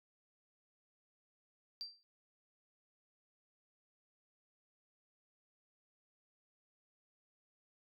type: tone with exponential decay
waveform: sine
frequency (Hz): 4699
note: D8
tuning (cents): 0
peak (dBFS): -37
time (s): 1.81-2.03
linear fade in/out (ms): 0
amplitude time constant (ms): 47
effects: tanh soft clip ceiling -35 dBFS